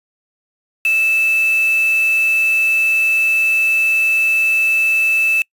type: tone with quantisation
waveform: sine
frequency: 2631 Hz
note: E7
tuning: 4 cents flat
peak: -12 dBFS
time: 0.85-5.42 s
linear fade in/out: 2 ms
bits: 4
effects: noise-tail reverb RT60 0.1 s tail -26 dB re dry + resampled to 32000 Hz